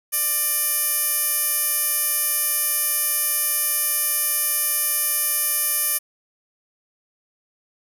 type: tone with band-pass filter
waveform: 15% pulse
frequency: 595 Hz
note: D5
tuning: 22 cents sharp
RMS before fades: -22 dBFS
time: 0.12-5.99 s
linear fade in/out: 20 ms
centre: 12000 Hz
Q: 5.8
effects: none